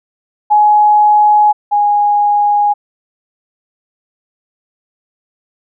sine tone pair in turn, 840 / 825.6 Hz, G#5 / G#5, +19 / -10 cents, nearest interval unison, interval 29 cents, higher first, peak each -5 / -8 dBFS, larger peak first, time 0.5-1.53 / 1.71-2.74 s, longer neither, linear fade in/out 20 ms, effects none

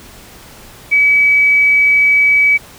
sine tone, 2283 Hz, D7, 50 cents flat, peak -7 dBFS, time 0.91-2.58 s, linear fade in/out 20 ms, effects pink hiss -38 dBFS RMS until 2.78 s

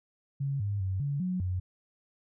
sine tone with pitch steps, 138.7 / 101.4 / 94.8 / 142 / 182.9 / 91.5 Hz, C#3 / G#2 / F#2 / C#3 / F#3 / F#2, +1 / -41 / +43 / +42 / -20 / -19 cents, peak -28 dBFS, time 0.4-1.6 s, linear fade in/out 10 ms, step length 200 ms, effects none

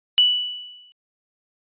sine tone with exponential decay, 2960 Hz, F#7, in tune, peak -10 dBFS, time 0.18-0.92 s, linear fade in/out 0 ms, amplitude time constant 160 ms, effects resampled to 8000 Hz

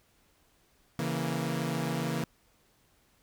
sawtooth chord, A# diminished, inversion first, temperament equal with one note detuned, 137.63 / 164.81 / 233.1 Hz, C#3 / E3 / A#3, -12 / 0 / 0 cents, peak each -31 / -29 / -31 dBFS, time 0.99-2.24 s, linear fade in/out 0 ms, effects pink hiss -67 dBFS RMS until 3.22 s

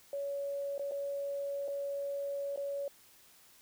sine tone with dropouts, 562 Hz, C#5, 24 cents sharp, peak -34 dBFS, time 0.13-2.88 s, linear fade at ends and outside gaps 2 ms, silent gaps 0.78-0.794 / 0.912-0.918 / 1.679-1.683 / 2.561-2.574 s, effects white hiss -61 dBFS RMS until 3.61 s

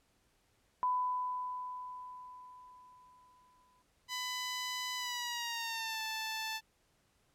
sine tone with exponential decay, 1000 Hz, B5, 21 cents sharp, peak -28 dBFS, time 0.83-3.82 s, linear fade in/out 0 ms, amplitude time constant 650 ms
10% pulse tone with pitch glide, 1000 to 880.7 Hz, B5 to A5, +21 to +1 cents, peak -28 dBFS, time 4.08-6.61 s, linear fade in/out 50 ms, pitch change -220 cents, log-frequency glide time 4.96-6.01 s
effects pink hiss -73 dBFS RMS until 7.34 s + low-pass 12000 Hz 12 dB/octave

